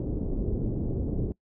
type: low-pass noise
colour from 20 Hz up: pink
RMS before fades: -29 dBFS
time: 0-1.32 s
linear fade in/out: 2 ms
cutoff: 420 Hz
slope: 24 dB/octave
effects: noise-tail reverb RT60 0.1 s tail -22 dB re dry